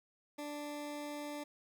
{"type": "tone", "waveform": "20% pulse", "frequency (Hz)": 293.7, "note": "D4", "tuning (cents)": 0, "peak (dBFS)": -36, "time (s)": [0.38, 1.44], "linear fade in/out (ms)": 10, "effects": []}